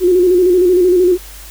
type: tone with vibrato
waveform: sine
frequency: 360.9 Hz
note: F#4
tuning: 43 cents flat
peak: -7 dBFS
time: 0-1.18 s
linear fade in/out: 50 ms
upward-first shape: square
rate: 13 Hz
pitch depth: 47 cents each way
effects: added 50 Hz sine -34 dBFS peak until 1.5 s + white hiss -36 dBFS RMS until 1.5 s